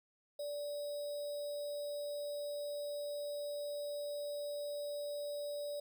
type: tone with sample-and-hold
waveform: sine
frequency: 582 Hz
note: D5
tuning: 16 cents flat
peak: -38 dBFS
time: 0.39-5.8 s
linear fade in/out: 5 ms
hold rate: 4410 Hz
effects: none